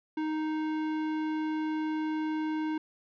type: tone with tanh clipping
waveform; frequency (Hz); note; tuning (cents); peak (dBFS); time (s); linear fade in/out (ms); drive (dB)
sine; 311.1; D#4; 0; -31; 0.17-2.78; 5; 16
effects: none